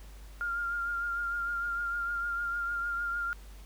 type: tone with vibrato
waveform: sine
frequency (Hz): 1400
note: F6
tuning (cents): +4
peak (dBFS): -30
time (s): 0.41-3.33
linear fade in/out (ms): 0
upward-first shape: triangle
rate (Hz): 6.6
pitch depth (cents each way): 30
effects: added 50 Hz sine -46 dBFS peak until 3.65 s + pink hiss -57 dBFS RMS until 3.65 s